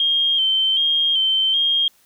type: tone with vibrato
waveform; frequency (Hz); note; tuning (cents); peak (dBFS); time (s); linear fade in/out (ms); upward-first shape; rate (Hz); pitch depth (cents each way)
sine; 3166; G7; +17; -15; 0-1.88; 2; square; 1.3; 35
effects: white hiss -57 dBFS RMS until 2.05 s